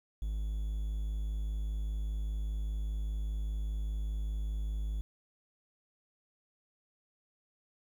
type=tone with quantisation; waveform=triangle; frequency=52.5 Hz; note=G#1; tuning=19 cents sharp; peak=-30 dBFS; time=0.22-5.01 s; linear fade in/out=0 ms; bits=10; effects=none